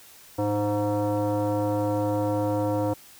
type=tone with frequency modulation; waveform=sine; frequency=106.7 Hz; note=G#2; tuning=47 cents sharp; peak=-22 dBFS; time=0.38-2.94 s; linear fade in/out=10 ms; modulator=414 Hz; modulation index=1.6; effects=white hiss -50 dBFS RMS until 3.19 s